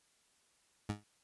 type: tone with exponential decay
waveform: 20% pulse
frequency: 103.83 Hz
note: G#2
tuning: in tune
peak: -27 dBFS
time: 0.89-1.04 s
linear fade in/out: 5 ms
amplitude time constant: 31 ms
effects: white hiss -72 dBFS RMS until 1.23 s + resampled to 24000 Hz